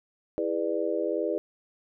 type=chord; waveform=sine; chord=E dominant seventh; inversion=none; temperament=just; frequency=329.6 / 412 / 494.4 / 593.3 Hz; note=E4 / G#4 / B4 / D5; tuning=0 / -14 / +2 / +18 cents; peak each=-31 dBFS; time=0.38-1.38 s; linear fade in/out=0 ms; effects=none